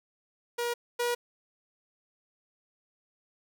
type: tone pair in turn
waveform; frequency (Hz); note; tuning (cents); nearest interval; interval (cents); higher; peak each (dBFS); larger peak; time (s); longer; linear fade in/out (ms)
sawtooth; 477.1 / 481.3; A#4 / B4; +40 / -45; unison; 15; second; -25 / -23; second; 0.58-0.74 / 0.99-1.15; neither; 10
effects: none